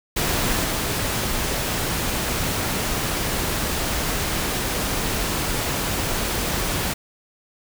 pink noise with level steps, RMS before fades -22 / -24 dBFS, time 0.16-6.94 s, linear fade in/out 10 ms, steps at 0.64 s, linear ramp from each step 2 ms, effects none

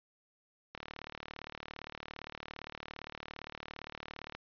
click train, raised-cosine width 0.3 ms, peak -26 dBFS, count 136, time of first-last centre 0.75-4.35 s, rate 37.5 Hz, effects resampled to 11025 Hz

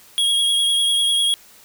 square tone with vibrato, 3297 Hz, G#7, 13 cents flat, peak -16 dBFS, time 0.18-1.34 s, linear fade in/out 0 ms, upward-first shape sine, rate 10 Hz, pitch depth 23 cents each way, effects white hiss -48 dBFS RMS until 1.64 s

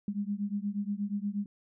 sine beating tone pair, 200 / 208.4 Hz, G3 / G#3, +35 / +6 cents, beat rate 8.4 Hz, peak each -33 / -34 dBFS, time 0.08-1.46 s, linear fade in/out 2 ms, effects none

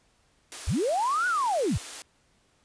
white high-pass noise, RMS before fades -39 dBFS, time 0.52-2.02 s, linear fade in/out 0 ms, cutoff 260 Hz, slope 96 dB/octave
sine linear two-way sweep, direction up then down, 39.09 to 1495 to 48.85 Hz, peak -23 dBFS, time 0.67-1.78 s, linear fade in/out 10 ms, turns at 1.27 s
effects pink hiss -66 dBFS RMS until 2.64 s + resampled to 22050 Hz

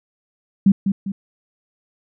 sine tone with echo, 196 Hz, G3, in tune, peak -8 dBFS, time 0.66-0.72 s, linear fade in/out 5 ms, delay 200 ms, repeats 2, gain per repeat -7 dB, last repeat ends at 1.12 s, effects none

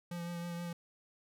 square tone with vibrato, 172.3 Hz, F3, 23 cents flat, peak -39 dBFS, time 0.11-0.73 s, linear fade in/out 5 ms, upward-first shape triangle, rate 6.3 Hz, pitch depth 23 cents each way, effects none

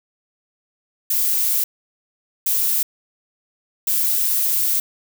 violet noise bursts at uneven times, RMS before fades -19 dBFS, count 3, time 1.1-1.64 / 2.46-2.83 / 3.87-4.8 s, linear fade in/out 5 ms, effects none

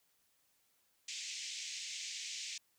white band-pass noise, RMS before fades -44 dBFS, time 1.08-2.58 s, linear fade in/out 5 ms, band 2100 to 7300 Hz, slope 48 dB/octave, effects white hiss -75 dBFS RMS until 2.78 s

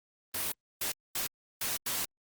white noise bursts at uneven times, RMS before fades -33 dBFS, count 5, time 0.34-0.52 / 0.81-0.92 / 1.15-1.27 / 1.61-1.77 / 1.86-2.05 s, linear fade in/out 5 ms, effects Opus 32 kbps

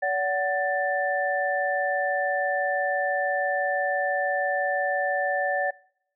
sine tone cluster, 571 / 745 / 1770 Hz, D5 / F#5 / A6, -49 / +12 / +10 cents, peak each -27 dBFS, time 0.02-5.71 s, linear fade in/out 10 ms, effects noise-tail reverb RT60 0.7 s tail -24 dB re dry

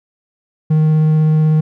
triangle tone with vibrato, 155.56 Hz, D#3, in tune, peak -7 dBFS, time 0.7-1.61 s, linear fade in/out 10 ms, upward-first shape triangle, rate 16 Hz, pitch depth 9 cents each way, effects none

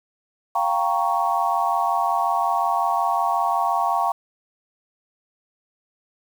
sine chord, G half-diminished seventh, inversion third, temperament equal, 698.5 / 784 / 932.3 / 1108.7 Hz, F5 / G5 / Bb5 / Db6, 0 / 0 / 0 / 0 cents, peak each -24 dBFS, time 0.55-4.12 s, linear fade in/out 5 ms, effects 7-bit

